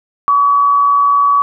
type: tone with amplitude modulation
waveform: sine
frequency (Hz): 1136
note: C#6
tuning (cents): +42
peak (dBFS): -6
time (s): 0.28-1.42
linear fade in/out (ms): 0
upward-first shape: sine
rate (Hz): 120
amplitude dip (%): 35
effects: none